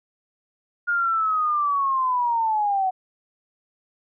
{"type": "linear sweep", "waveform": "sine", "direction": "down", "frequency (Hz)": [1427, 740], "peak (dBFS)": -19, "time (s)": [0.87, 2.91], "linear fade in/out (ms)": 20, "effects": []}